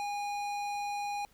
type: tone with tanh clipping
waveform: sine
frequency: 818 Hz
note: G#5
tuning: 26 cents flat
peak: -35 dBFS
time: 0-1.25 s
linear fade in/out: 0 ms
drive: 18 dB
effects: pink hiss -65 dBFS RMS until 1.33 s